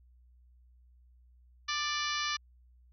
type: harmonic tone with a mistuned harmonic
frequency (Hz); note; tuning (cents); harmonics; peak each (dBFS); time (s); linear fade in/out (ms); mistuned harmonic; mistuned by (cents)
587.3; D5; 0; 2 / 3 / 4 / 5 / 6 / 7 / 8 / 9 / 10; -36 / -38 / -39 / -40 / -41 / -41 / -42 / -43 / -43; 1.68-2.37; 10; 2; +20
effects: added 61 Hz sine -58 dBFS peak until 2.92 s